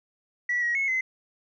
sine tone with pitch steps, 1947 / 1902 / 2186 / 2050 Hz, B6 / A#6 / C#7 / C7, -25 / +34 / -25 / -36 cents, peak -22 dBFS, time 0.49-1.01 s, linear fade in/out 5 ms, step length 130 ms, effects tanh soft clip ceiling -19 dBFS

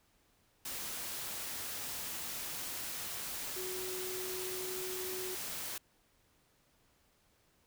sine tone in noise, 370 Hz, F#4, in tune, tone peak -41 dBFS, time 3.56-5.35 s, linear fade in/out 5 ms, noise white, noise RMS -41 dBFS, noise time 0.65-5.78 s, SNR -3 dB, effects pink hiss -71 dBFS RMS until 7.66 s

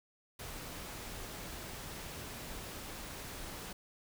pink noise, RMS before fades -45 dBFS, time 0.39-3.73 s, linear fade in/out 5 ms, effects none

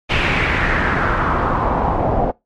pink noise with low-pass filter sweep, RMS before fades -17 dBFS, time 0.09-2.32 s, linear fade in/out 20 ms, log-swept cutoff 2700 to 670 Hz, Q 3, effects noise-tail reverb RT60 0.2 s tail -23 dB re dry + MP3 64 kbps

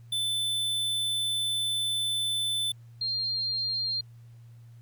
square / sine tone pair in turn, 3520 / 4198 Hz, A7 / C8, 0 / +5 cents, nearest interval minor third, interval 305 cents, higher second, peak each -27 / -27 dBFS, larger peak neither, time 0.12-2.72 / 3.01-4.01 s, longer first, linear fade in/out 5 ms, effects added 117 Hz sine -47 dBFS peak until 4.81 s + pink hiss -68 dBFS RMS until 4.81 s

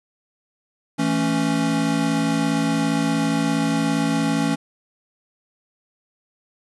square chord, A major, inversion second, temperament equal, 164.81 / 220 / 277.2 Hz, E3 / A3 / C#4, 0 / 0 / 0 cents, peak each -25 / -25 / -22 dBFS, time 0.98-4.56 s, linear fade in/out 20 ms, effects resampled to 24000 Hz + 9-bit

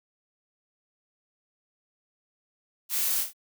blue noise with echo, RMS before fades -28 dBFS, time 2.89-3.25 s, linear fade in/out 50 ms, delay 28 ms, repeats 3, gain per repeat -5 dB, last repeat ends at 3.334 s, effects none

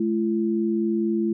sine tone pair together, 214.9 / 339.2 Hz, A3 / E4, -41 / +50 cents, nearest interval minor sixth, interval 791 cents, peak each -23 dBFS, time 0-1.33 s, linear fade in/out 5 ms, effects none

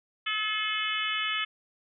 harmonic tone, 430 Hz, A4, 40 cents flat, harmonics 3 / 4 / 5 / 6 / 7 / 8, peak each -34 / -36 / -34 / -35 / -32 / -38 dBFS, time 0.26-1.45 s, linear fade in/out 10 ms, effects none

